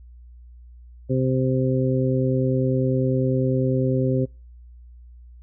harmonic tone, 130 Hz, C3, 11 cents flat, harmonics 1 / 2 / 3 / 4, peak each -21 / -24 / -26 / -27 dBFS, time 1.09-4.26 s, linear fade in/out 20 ms, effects noise-tail reverb RT60 0.3 s tail -26 dB re dry + added 60 Hz sine -42 dBFS peak until 5.42 s

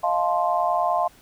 sine chord, F dominant seventh, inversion third, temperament just, 628.6 / 698.5 / 873.1 / 1047.7 Hz, Eb5 / F5 / A5 / C6, +18 / 0 / -14 / +2 cents, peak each -27 / -22 / -27 / -25 dBFS, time 0.03-1.08 s, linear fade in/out 10 ms, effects pink hiss -53 dBFS RMS until 1.21 s

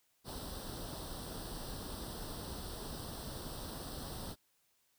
pink noise with comb filter, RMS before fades -44 dBFS, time 0.24-4.36 s, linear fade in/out 50 ms, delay 0.22 ms, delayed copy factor +0.8, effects white hiss -75 dBFS RMS until 4.98 s

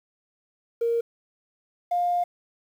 triangle tone pair in turn, 466 / 705.4 Hz, A#4 / F5, -1 / +17 cents, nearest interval perfect fifth, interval 718 cents, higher second, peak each -17 dBFS, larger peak neither, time 0.81-1.01 / 1.91-2.24 s, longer second, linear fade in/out 10 ms, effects tanh soft clip ceiling -19 dBFS + 9-bit

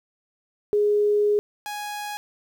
sine / sawtooth tone pair in turn, 415.3 / 830.6 Hz, G#4 / G#5, 0 / 0 cents, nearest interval octave, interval 1200 cents, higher second, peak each -17 / -26 dBFS, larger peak first, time 0.73-1.39 / 1.66-2.17 s, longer first, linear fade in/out 0 ms, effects 9-bit

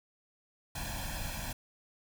pink noise with comb filter, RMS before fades -38 dBFS, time 0.75-1.53 s, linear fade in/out 5 ms, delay 1.2 ms, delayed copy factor +1, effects none

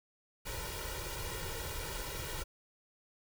pink noise with comb filter, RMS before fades -40 dBFS, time 0.45-2.44 s, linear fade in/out 20 ms, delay 2.1 ms, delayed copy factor +0.95, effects none

